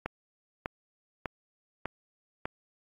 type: click train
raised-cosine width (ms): 0.5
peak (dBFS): -17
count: 5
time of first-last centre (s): 0.06-2.455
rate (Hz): 1.67
effects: AAC 32 kbps